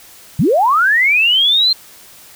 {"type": "linear sweep", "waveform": "sine", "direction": "up", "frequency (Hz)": [111.9, 4196], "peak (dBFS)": -9, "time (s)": [0.39, 1.73], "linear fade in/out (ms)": 5, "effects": ["white hiss -41 dBFS RMS until 2.35 s"]}